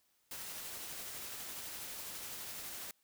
white noise with tremolo, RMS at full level -44 dBFS, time 0.31-2.91 s, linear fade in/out 2 ms, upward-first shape triangle, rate 12 Hz, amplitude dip 25%, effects white hiss -75 dBFS RMS until 3.03 s

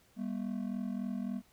triangle ring-modulated tone, 220 Hz, A3, in tune, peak -29 dBFS, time 0.16-1.42 s, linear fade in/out 50 ms, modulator 21.8 Hz, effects pink hiss -66 dBFS RMS until 1.52 s

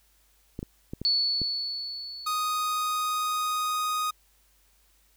clicks, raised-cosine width 3 ms, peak -21 dBFS, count 5, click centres 0.591 / 0.629 / 0.935 / 1.016 / 1.417 s
sine tone with exponential decay, 4435 Hz, C#8, in tune, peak -20 dBFS, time 1.05-3.72 s, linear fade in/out 0 ms, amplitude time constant 580 ms
45% pulse tone, 1244.5 Hz, D#6, in tune, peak -26 dBFS, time 2.26-4.11 s, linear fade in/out 10 ms
effects added 50 Hz sine -65 dBFS peak until 5.16 s + white hiss -65 dBFS RMS until 5.16 s

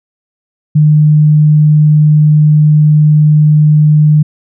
sine tone, 151.6 Hz, D#3, 45 cents flat, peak -3 dBFS, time 0.75-4.23 s, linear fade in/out 10 ms, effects none

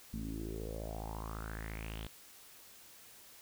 sawtooth tone with low-pass filter sweep, 54.5 Hz, A1, 16 cents flat, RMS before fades -42 dBFS, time 0.13-2.07 s, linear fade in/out 5 ms, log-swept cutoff 220 to 3500 Hz, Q 5.6, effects white hiss -57 dBFS RMS until 3.41 s

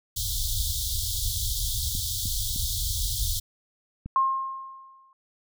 pink band-stop noise, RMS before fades -28 dBFS, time 0.16-3.4 s, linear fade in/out 10 ms, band 110 to 3300 Hz, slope 96 dB/octave
clicks, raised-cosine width 5 ms, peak -23 dBFS, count 4, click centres 1.951 / 2.256 / 2.561 / 4.06 s
sine tone with exponential decay, 1067 Hz, C6, 34 cents sharp, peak -17 dBFS, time 4.16-5.13 s, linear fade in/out 1 ms, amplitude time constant 210 ms
effects none

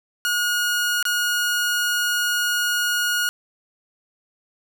sawtooth tone with dropouts, 1440 Hz, F#6, 47 cents flat, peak -16 dBFS, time 0.25-3.29 s, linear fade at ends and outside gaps 0 ms, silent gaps 1.027-1.053 s, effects none

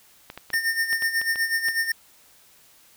clicks, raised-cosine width 0.3 ms, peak -20 dBFS, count 9, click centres 0.301 / 0.376 / 0.503 / 0.539 / 0.929 / 1.023 / 1.215 / 1.358 / 1.685 s
square tone with tremolo, 1818 Hz, A#6, 44 cents flat, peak -20 dBFS, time 0.53-1.92 s, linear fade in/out 5 ms, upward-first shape sine, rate 8.1 Hz, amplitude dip 70%
effects white hiss -55 dBFS RMS until 2.96 s

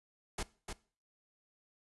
pink noise with echo, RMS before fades -37 dBFS, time 0.38-0.43 s, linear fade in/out 5 ms, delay 300 ms, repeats 1, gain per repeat -5 dB, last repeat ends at 0.73 s, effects noise-tail reverb RT60 0.4 s tail -20 dB re dry + resampled to 24000 Hz

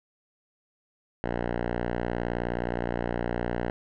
5% pulse tone with low-pass filter, 59.4 Hz, A#1, 33 cents sharp, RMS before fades -30 dBFS, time 1.24-3.7 s, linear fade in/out 0 ms, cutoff 1600 Hz, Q 1, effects none

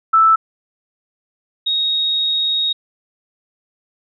sine tone pair in turn, 1318.5 / 3757 Hz, E6 / A#7, 0 / +13 cents, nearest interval octave + tritone, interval 1813 cents, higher second, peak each -8 / -15 dBFS, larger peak first, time 0.13-0.36 / 1.66-2.73 s, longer second, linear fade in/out 10 ms, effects none

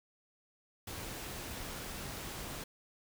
pink noise, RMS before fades -43 dBFS, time 0.87-2.64 s, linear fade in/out 5 ms, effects none

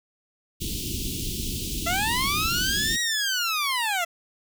pink band-stop noise, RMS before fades -30 dBFS, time 0.6-2.97 s, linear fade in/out 20 ms, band 380 to 2800 Hz, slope 48 dB/octave
15% pulse linear two-way sweep, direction up then down, 659.3 to 1916 to 659.3 Hz, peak -17 dBFS, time 1.86-4.05 s, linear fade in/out 10 ms, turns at 3 s
effects none

